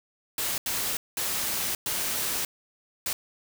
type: noise bursts at uneven times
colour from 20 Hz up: white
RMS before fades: -29 dBFS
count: 5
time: 0.38-0.58 / 0.66-0.97 / 1.17-1.75 / 1.86-2.45 / 3.06-3.13 s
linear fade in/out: 2 ms
effects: none